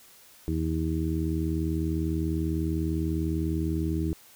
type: harmonic tone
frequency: 80 Hz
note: D#2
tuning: 49 cents sharp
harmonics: 1 / 2 / 3 / 4 / 5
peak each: -29 / -31 / -36 / -30 / -39 dBFS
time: 0.48-4.13 s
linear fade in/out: 0 ms
effects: white hiss -54 dBFS RMS until 4.35 s